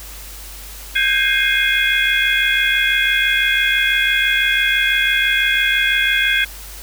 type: tone cluster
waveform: sine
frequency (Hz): 1557 / 1623 / 2121 / 2486 / 3347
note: G6 / G#6 / C7 / D#7 / G#7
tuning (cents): -12 / -40 / +23 / -2 / +13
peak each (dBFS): -20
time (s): 0.95-6.45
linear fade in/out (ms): 10
effects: added 50 Hz sine -35 dBFS peak until 6.82 s + white hiss -36 dBFS RMS until 6.82 s